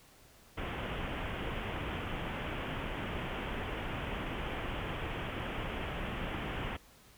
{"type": "low-pass noise", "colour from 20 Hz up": "pink", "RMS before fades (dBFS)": -38, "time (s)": [0.57, 6.77], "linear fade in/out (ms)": 10, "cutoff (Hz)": 3300, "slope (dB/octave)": 96, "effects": ["pink hiss -60 dBFS RMS until 7.17 s"]}